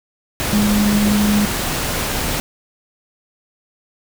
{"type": "tone in noise", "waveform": "sine", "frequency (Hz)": 207.5, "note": "G#3", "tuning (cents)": -1, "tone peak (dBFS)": -13, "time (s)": [0.53, 1.45], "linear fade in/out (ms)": 0, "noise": "pink", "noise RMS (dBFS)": -21, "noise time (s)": [0.4, 2.4], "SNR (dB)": 5, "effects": []}